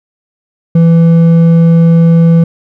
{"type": "tone with hard clipping", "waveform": "sine", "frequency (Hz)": 166.4, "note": "E3", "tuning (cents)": 17, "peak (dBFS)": -4, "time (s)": [0.75, 2.44], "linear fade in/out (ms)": 5, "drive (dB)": 5, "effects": []}